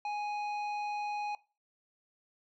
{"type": "tone with hard clipping", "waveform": "triangle", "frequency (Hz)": 831, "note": "G#5", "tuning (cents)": 1, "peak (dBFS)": -35, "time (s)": [0.05, 1.35], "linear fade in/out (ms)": 2, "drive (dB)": 16, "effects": ["noise-tail reverb RT60 0.3 s tail -19 dB re dry", "low-pass 4000 Hz 12 dB/octave"]}